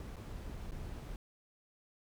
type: noise with dropouts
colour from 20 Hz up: brown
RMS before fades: -44 dBFS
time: 0-1.16 s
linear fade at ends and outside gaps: 1 ms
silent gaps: 0.16-0.166 / 0.71-0.719 s
effects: none